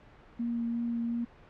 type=tone with vibrato; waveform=sine; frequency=234.3 Hz; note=A#3; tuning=9 cents sharp; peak=-29 dBFS; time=0.39-1.25 s; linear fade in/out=10 ms; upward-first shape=triangle; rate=2.8 Hz; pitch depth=13 cents each way; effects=pink hiss -55 dBFS RMS until 1.49 s + low-pass 2000 Hz 12 dB/octave